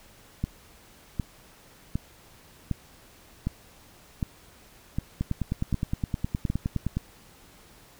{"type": "two click trains", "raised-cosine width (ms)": 5, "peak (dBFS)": [-14, -14], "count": [9, 18], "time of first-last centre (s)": [[0.44, 6.501], [5.21, 6.97]], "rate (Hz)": [1.32, 9.66], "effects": ["pink hiss -54 dBFS RMS until 7.99 s"]}